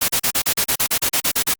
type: noise bursts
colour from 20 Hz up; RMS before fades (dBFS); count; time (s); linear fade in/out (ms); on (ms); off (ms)
white; -18; 14; 0.01-1.541; 10; 75; 37
effects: Opus 48 kbps